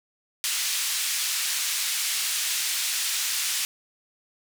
white band-pass noise, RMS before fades -27 dBFS, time 0.44-3.65 s, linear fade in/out 0 ms, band 2000 to 9200 Hz, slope 12 dB/octave, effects none

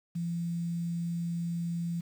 sine tone with quantisation, 170.1 Hz, F3, 45 cents flat, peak -30 dBFS, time 0.15-2.01 s, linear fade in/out 10 ms, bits 9, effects none

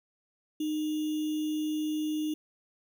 sine tone with sample-and-hold, 306.8 Hz, D#4, 24 cents flat, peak -28 dBFS, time 0.6-2.34 s, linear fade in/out 5 ms, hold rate 3150 Hz, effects none

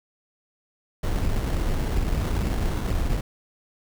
brown noise with sample-and-hold, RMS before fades -24 dBFS, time 1.03-3.21 s, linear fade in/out 5 ms, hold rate 2450 Hz, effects none

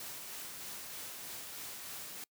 white noise with tremolo, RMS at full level -44 dBFS, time 0-2.24 s, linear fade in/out 2 ms, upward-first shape sine, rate 3.2 Hz, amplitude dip 25%, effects noise-tail reverb RT60 0.1 s tail -25 dB re dry + high-pass 80 Hz 12 dB/octave

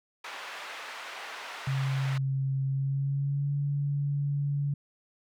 white band-pass noise, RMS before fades -41 dBFS, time 0.24-2.18 s, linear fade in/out 5 ms, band 730 to 2200 Hz, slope 12 dB/octave
sine tone with pitch glide, 135 to 142.62 Hz, C#3 to C#3, -45 to +50 cents, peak -26 dBFS, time 1.67-4.74 s, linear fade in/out 5 ms, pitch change +95 cents, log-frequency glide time 2.66-3.53 s
effects none

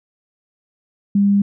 sine tone, 200.8 Hz, G3, 42 cents sharp, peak -11 dBFS, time 1.15-1.42 s, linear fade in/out 5 ms, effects none

